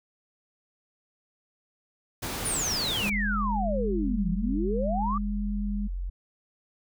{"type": "noise", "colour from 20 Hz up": "pink", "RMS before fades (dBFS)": -33, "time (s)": [2.22, 3.1], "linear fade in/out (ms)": 10}
{"type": "exponential two-way sweep", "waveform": "sine", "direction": "down then up", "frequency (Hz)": [9956, 164.6, 1218], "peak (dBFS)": -27, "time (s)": [2.45, 5.18], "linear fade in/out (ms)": 5, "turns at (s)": 4.3}
{"type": "tone with vibrato", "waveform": "sine", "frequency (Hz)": 203.8, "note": "G#3", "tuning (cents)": -32, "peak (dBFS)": -29, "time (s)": [3.02, 5.88], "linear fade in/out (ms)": 20, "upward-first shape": "sine", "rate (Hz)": 0.54, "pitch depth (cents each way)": 12}
{"type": "tone", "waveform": "sine", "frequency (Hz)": 44.68, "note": "F1", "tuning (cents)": 40, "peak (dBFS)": -29, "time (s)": [3.12, 6.1], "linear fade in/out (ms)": 10}
{"effects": []}